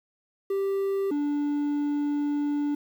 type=tone pair in turn; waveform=triangle; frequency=392 / 291.2 Hz; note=G4 / D4; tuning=0 / -15 cents; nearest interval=perfect fourth; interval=515 cents; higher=first; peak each=-22 dBFS; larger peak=neither; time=0.5-1.11 / 1.11-2.75 s; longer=second; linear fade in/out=5 ms; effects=9-bit